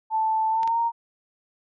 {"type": "tone with pitch glide", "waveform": "sine", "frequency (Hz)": [880, 929.1], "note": ["A5", "A#5"], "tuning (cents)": [0, -6], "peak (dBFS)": -20, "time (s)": [0.1, 0.92], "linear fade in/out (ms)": 50, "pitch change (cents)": 94, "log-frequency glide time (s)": [0.49, 0.79]}
{"type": "clicks", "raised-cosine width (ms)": 0.2, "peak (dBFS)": -20, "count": 2, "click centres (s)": [0.632, 0.676]}
{"effects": []}